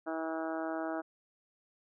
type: harmonic tone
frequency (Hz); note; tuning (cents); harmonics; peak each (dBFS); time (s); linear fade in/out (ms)
161.3; E3; -37; 2 / 3 / 4 / 5 / 6 / 7 / 8 / 9 / 10; -37 / -47 / -38 / -43 / -48 / -50 / -46 / -46 / -52; 0.06-1.02; 20
effects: none